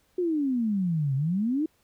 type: exponential two-way sweep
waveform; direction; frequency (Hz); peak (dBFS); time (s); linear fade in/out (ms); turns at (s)
sine; down then up; 370 to 130.81 to 326.3; -23; 0.18-1.66; 5; 1.15
effects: pink hiss -67 dBFS RMS until 1.83 s

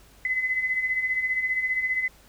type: beating tone pair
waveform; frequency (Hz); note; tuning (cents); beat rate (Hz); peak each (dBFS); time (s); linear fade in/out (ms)
sine; 2015 / 2030; B6 / B6; +34 / +47; 15; -31 / -24; 0.25-2.08; 2
effects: added 50 Hz sine -56 dBFS peak until 2.28 s + pink hiss -55 dBFS RMS until 2.28 s

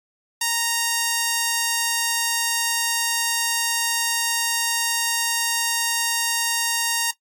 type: tone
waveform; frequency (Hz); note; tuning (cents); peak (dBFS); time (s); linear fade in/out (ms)
5% pulse; 930; A#5; -4; -8; 0.41-7.11; 5
effects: noise-tail reverb RT60 0.1 s tail -17 dB re dry + AAC 64 kbps

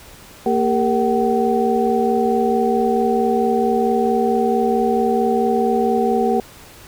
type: tone cluster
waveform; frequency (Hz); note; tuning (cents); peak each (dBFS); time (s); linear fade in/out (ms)
sine; 230.2 / 400.8 / 465.3 / 756; A#3 / G4 / A#4 / F#5; -22 / +38 / -3 / +37; -20; 0.46-6.4; 2
effects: pink hiss -42 dBFS RMS until 6.87 s

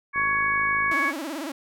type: harmonic tone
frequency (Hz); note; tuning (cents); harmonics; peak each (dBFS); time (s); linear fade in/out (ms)
558; C#5; +11; 2 / 3 / 4; -25 / -25 / -25; 0.13-1.13; 50
type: click train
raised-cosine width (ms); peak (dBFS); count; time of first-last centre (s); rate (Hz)
2; -28; 41; 0.16-0.919; 52.7
type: tone with vibrato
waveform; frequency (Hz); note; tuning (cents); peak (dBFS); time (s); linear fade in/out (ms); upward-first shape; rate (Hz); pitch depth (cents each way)
sawtooth; 300; D4; +37; -26; 0.91-1.52; 5; sine; 18; 190
effects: none

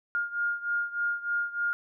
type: beating tone pair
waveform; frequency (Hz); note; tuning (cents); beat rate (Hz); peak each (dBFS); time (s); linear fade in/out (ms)
sine; 1414 / 1417.3; F6 / F6; +21 / +25; 3.3; -29 / -32; 0.15-1.73; 0
effects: none

